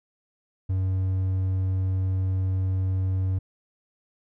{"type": "tone", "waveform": "triangle", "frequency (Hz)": 94.1, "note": "F#2", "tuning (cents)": 30, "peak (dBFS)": -20, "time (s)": [0.69, 3.39], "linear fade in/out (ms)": 10, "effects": []}